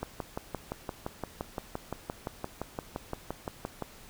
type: click train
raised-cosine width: 1 ms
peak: -19 dBFS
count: 23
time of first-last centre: 0.03-3.823 s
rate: 5.8 Hz
effects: pink hiss -52 dBFS RMS until 4.09 s